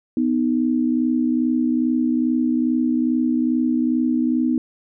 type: tone pair together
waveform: sine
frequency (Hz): 248.7 / 311.1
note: B3 / D#4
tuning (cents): +12 / 0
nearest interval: major third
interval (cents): 388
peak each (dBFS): -18 / -21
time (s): 0.17-4.58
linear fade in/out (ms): 2
effects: none

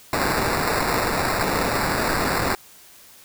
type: noise with sample-and-hold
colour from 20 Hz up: violet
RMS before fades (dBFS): -22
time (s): 0.13-2.55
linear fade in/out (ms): 2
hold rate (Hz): 3150
effects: white hiss -48 dBFS RMS until 3.24 s

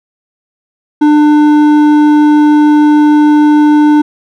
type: tone with hard clipping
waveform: triangle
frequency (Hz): 298.9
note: D4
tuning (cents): +31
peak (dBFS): -5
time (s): 1.01-4.02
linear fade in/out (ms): 10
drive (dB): 12
effects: none

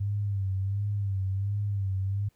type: tone with vibrato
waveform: sine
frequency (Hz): 99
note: G2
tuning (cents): +18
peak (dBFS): -26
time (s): 0-2.29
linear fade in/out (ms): 10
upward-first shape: sine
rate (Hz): 1.4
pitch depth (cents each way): 64
effects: pink hiss -71 dBFS RMS until 2.35 s

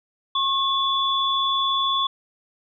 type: tone pair together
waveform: sine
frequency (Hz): 1086 / 3446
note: C#6 / A7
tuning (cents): -36 / -37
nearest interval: octave + minor sixth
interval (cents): 1999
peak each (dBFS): -22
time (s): 0.35-2.07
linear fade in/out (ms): 5
effects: none

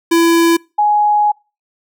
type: tone pair in turn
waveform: square / sine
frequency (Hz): 334.9 / 835.4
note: E4 / G#5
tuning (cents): +27 / +10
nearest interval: octave + major third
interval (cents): 1583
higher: second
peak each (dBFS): -9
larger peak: neither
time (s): 0.11-0.57 / 0.78-1.32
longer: second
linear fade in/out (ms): 10
effects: noise-tail reverb RT60 0.3 s tail -26 dB re dry

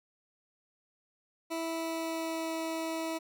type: tone with pitch glide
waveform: 20% pulse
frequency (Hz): 328.3 to 324.7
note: E4 to E4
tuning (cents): -7 to -26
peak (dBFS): -28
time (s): 1.5-3.19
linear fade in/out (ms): 20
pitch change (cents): -19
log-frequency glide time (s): 1.62-2.52
effects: none

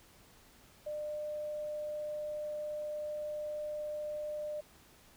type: tone with quantisation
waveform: sine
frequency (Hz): 601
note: D5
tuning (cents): +40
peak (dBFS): -36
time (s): 0.86-4.61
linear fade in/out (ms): 10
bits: 11
effects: pink hiss -61 dBFS RMS until 5.16 s

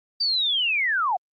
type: linear sweep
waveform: sine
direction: down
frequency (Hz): 4699 to 690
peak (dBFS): -20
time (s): 0.2-1.17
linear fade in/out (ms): 10
effects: Opus 32 kbps

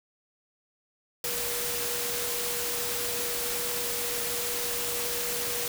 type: tone in noise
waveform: sine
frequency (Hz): 480.2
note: B4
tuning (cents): -49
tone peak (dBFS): -37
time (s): 1.24-5.68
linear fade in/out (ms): 2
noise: white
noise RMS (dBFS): -31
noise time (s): 1.24-5.68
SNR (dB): -9
effects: none

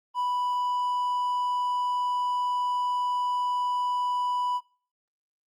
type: tone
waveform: triangle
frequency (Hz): 987.8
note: B5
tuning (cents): 0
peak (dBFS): -23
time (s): 0.14-4.61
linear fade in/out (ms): 50
effects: noise-tail reverb RT60 0.4 s tail -21 dB re dry + Opus 24 kbps

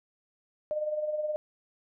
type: tone with tremolo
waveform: sine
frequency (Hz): 607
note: D#5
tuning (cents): -43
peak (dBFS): -26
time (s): 0.71-1.36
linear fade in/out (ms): 0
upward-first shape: sine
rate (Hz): 19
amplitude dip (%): 55
effects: none

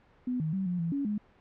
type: tone with pitch steps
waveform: sine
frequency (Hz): 250 / 157.1 / 191.6 / 178 / 167.2 / 280.7 / 208.8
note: B3 / D#3 / G3 / F3 / E3 / C#4 / G#3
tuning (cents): +21 / +17 / -39 / +33 / +25 / +22 / +10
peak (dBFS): -28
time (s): 0.27-1.18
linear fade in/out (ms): 5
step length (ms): 130
effects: pink hiss -61 dBFS RMS until 1.4 s + low-pass 2000 Hz 12 dB/octave

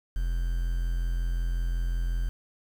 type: tone with quantisation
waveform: triangle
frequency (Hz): 42.74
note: F1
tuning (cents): -37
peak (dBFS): -23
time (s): 0.16-2.29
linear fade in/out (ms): 0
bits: 8
effects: none

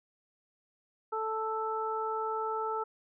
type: harmonic tone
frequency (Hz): 440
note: A4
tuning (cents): 0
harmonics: 1 / 2 / 3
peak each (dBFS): -35 / -35 / -35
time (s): 1.12-2.84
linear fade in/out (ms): 10
effects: none

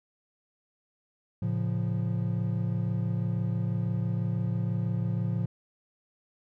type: chord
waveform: triangle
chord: A augmented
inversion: none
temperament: equal with one note detuned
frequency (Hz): 112.51 / 138.59 / 174.61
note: A2 / C#3 / E#3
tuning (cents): +39 / 0 / 0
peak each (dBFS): -27 / -32 / -29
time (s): 1.42-5.46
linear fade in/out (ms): 5
effects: none

